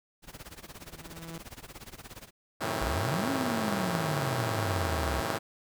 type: noise with tremolo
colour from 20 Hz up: pink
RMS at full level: -43 dBFS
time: 0.22-2.31 s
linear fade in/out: 50 ms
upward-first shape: sine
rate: 17 Hz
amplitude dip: 90%
type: tone with exponential growth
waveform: sawtooth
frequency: 164.81 Hz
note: E3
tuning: in tune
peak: -34 dBFS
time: 0.27-1.38 s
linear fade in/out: 2 ms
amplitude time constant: 240 ms
type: chord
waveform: 5% pulse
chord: F# diminished seventh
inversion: none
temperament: just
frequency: 92.5 / 111 / 133.2 / 159.84 Hz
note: F#2 / A2 / C3 / Eb3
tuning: 0 / +16 / +31 / +47 cents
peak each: -26 / -24 / -26 / -24 dBFS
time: 2.6-5.39 s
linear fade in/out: 20 ms
type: exponential two-way sweep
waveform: sine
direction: up then down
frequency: 48.41 to 279.6 to 65.4 Hz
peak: -31 dBFS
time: 2.81-5.21 s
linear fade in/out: 10 ms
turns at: 3.3 s
effects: none